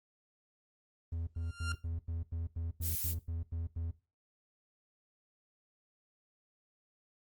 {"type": "tone bursts", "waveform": "triangle", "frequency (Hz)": 83, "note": "E2", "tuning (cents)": 12, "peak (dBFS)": -33, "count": 12, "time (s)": [1.12, 3.91], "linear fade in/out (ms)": 5, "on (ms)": 150, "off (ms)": 90}
{"type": "tone with exponential growth", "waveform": "sawtooth", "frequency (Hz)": 1394, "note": "F6", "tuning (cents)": -4, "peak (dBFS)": -31, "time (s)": [1.35, 1.72], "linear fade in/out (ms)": 2, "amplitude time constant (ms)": 79}
{"type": "noise", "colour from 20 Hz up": "violet", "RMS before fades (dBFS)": -36, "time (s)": [2.81, 3.15], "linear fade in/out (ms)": 50}
{"effects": ["noise-tail reverb RT60 0.3 s tail -17 dB re dry", "Opus 32 kbps"]}